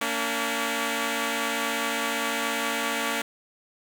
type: tone pair together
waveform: 5% pulse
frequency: 229.3 / 285.4 Hz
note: A#3 / D4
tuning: -28 / -49 cents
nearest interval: major third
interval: 379 cents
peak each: -17 dBFS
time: 0.01-3.22 s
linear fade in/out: 5 ms
effects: none